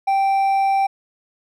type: tone with hard clipping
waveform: triangle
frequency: 782 Hz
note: G5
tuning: 4 cents flat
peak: -16 dBFS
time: 0.07-0.87 s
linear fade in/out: 10 ms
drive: 7 dB
effects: none